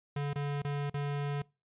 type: tone with dropouts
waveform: square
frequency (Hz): 143.5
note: D3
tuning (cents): -40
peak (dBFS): -32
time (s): 0.16-1.42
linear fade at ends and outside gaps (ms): 5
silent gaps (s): 0.333-0.357 / 0.62-0.647 / 0.899-0.941
effects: noise-tail reverb RT60 0.3 s tail -25 dB re dry + resampled to 8000 Hz